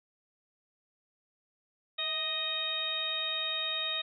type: harmonic tone with a mistuned harmonic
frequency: 622.3 Hz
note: D#5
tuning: in tune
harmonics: 1 / 2 / 3 / 4 / 5 / 6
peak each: -44 / -43 / -42 / -40 / -41 / -32 dBFS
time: 1.98-4.02 s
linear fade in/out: 10 ms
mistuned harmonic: 1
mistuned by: +54 cents
effects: none